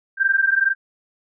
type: tone pair together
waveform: sine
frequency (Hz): 1568 / 1589.9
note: G6 / G6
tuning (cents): 0 / +24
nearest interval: unison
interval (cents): 24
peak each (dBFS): -18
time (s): 0.17-0.75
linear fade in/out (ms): 50
effects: none